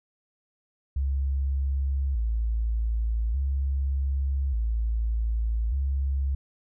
sine tone with vibrato, 61.74 Hz, B1, in tune, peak -23 dBFS, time 0.96-6.35 s, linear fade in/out 5 ms, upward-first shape square, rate 0.42 Hz, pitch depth 170 cents each way, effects none

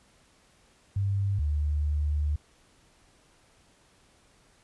sine tone pair in turn, 99 / 74.17 Hz, G2 / D2, +18 / +18 cents, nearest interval perfect fourth, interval 500 cents, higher first, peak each -24 dBFS, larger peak neither, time 0.96-1.39 / 1.39-2.36 s, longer second, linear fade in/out 5 ms, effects pink hiss -62 dBFS RMS until 4.63 s + resampled to 24000 Hz

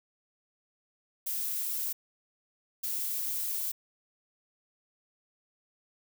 violet noise bursts at uneven times, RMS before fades -33 dBFS, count 2, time 1.26-1.93 / 2.83-3.72 s, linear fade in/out 10 ms, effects none

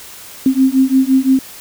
sine beating tone pair, 261.4 / 267.2 Hz, C4 / C4, -1 / +36 cents, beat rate 5.8 Hz, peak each -12 dBFS, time 0.46-1.39 s, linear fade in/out 2 ms, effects white hiss -35 dBFS RMS until 1.6 s

